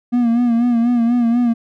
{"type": "tone with vibrato", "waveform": "triangle", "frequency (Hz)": 237.4, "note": "A#3", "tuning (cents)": 32, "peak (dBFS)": -10, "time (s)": [0.12, 1.54], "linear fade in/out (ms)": 20, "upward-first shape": "sine", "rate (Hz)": 4.1, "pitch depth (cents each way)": 57, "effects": []}